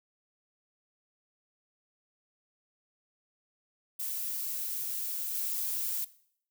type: noise with level steps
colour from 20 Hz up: violet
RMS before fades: -35 / -33 dBFS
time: 3.99-6.05 s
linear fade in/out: 10 ms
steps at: 5.33 s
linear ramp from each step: 20 ms
effects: noise-tail reverb RT60 0.6 s tail -18 dB re dry